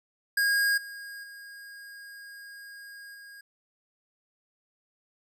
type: tone with level steps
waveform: square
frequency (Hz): 1631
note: G#6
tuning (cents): -32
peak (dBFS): -23 / -40 / -44 / -46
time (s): 0.37-3.41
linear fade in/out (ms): 5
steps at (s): 0.77 / 1.23 / 3.14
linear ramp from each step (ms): 10
effects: none